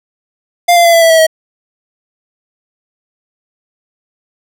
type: tone with pitch steps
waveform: square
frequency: 699 / 688.6 / 678.3 / 668.2 / 658.2 / 648.4 / 638.8 Hz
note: F5 / F5 / E5 / E5 / E5 / E5 / D#5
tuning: +1 / -25 / +49 / +23 / -3 / -29 / +45 cents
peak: -5 dBFS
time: 0.68-1.268 s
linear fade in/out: 10 ms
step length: 84 ms
effects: none